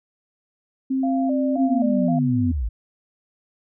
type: tone with pitch glide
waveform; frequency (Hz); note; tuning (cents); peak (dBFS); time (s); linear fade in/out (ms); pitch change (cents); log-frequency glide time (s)
sine; 264.7 to 249.8; C4 to B3; +20 to +20; -19; 0.9-2.52; 10; -100; 1.76-1.82
type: tone with vibrato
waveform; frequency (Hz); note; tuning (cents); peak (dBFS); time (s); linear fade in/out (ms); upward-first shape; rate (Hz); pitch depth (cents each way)
sine; 641; E5; -49; -25; 1.03-2.19; 5; square; 1.9; 130
type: linear sweep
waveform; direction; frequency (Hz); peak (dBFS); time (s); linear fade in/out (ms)
sine; down; 280 to 48.23; -21; 1.56-2.69; 10
effects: none